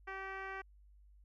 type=tone with low-pass filter; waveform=10% pulse; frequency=385.5 Hz; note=G4; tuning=29 cents flat; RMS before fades=-44 dBFS; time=0.07-0.62 s; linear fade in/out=10 ms; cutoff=2000 Hz; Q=1.6; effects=added 50 Hz sine -59 dBFS peak until 1.24 s